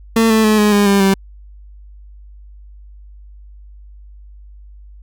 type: tone with pitch steps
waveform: 30% pulse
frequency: 226.1 / 220.4 / 214.9 / 209.5 / 204.2 / 199.12 / 194.12 Hz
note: A3 / A3 / A3 / G#3 / G#3 / G3 / G3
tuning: +47 / +3 / -41 / +15 / -29 / +27 / -17 cents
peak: -7 dBFS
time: 0.16-1.14 s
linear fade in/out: 5 ms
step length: 140 ms
effects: added 50 Hz sine -36 dBFS peak until 5.02 s